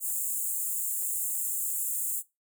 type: high-pass noise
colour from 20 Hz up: pink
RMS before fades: -31 dBFS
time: 0-2.23 s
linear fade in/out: 50 ms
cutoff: 7100 Hz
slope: 96 dB/octave
effects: noise-tail reverb RT60 0.2 s tail -18 dB re dry